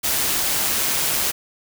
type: noise with amplitude modulation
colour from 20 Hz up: white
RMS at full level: -20 dBFS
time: 0.03-1.32 s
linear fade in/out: 20 ms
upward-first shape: sine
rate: 142 Hz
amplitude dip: 25%
effects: none